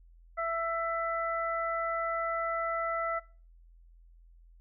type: harmonic tone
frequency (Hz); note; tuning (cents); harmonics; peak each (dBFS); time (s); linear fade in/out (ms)
665; E5; +15; 1 / 2 / 3; -33 / -32 / -39; 0.37-3.2; 20
effects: noise-tail reverb RT60 0.4 s tail -23 dB re dry + added 42 Hz sine -54 dBFS peak until 4.6 s